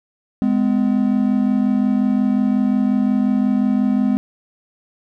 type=tone pair together; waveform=triangle; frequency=207.7 / 253.3 Hz; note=G#3 / B3; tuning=0 / +44 cents; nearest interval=minor third; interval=344 cents; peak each=-15 / -15 dBFS; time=0.42-4.17 s; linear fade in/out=0 ms; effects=none